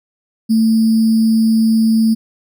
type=tone with sample-and-hold; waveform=sine; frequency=223 Hz; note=A3; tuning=23 cents sharp; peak=-9 dBFS; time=0.49-2.15 s; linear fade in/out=20 ms; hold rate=4900 Hz; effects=none